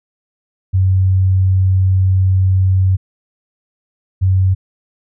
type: tone pair in turn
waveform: sine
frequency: 94.2 / 94.2 Hz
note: F#2 / F#2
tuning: +32 / +32 cents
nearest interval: unison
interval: 0 cents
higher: neither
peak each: -9 dBFS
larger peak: neither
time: 0.73-2.97 / 4.21-4.55 s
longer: first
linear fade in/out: 20 ms
effects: none